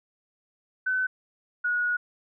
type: tone pair in turn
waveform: sine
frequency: 1514 / 1454.4 Hz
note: F#6 / F#6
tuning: +39 / -30 cents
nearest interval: minor second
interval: 69 cents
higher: first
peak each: -23 dBFS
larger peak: neither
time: 0.86-1.07 / 1.64-1.97 s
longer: second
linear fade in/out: 10 ms
effects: none